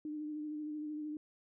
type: tone with vibrato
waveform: sine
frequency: 302.3 Hz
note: D#4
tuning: 50 cents flat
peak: -38 dBFS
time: 0.05-1.17 s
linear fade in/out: 2 ms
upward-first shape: sine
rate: 13 Hz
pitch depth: 26 cents each way
effects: none